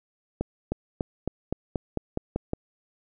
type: accelerating click train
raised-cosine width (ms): 2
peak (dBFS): -13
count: 10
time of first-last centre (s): 0.41-2.534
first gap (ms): 310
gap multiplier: 0.93
effects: none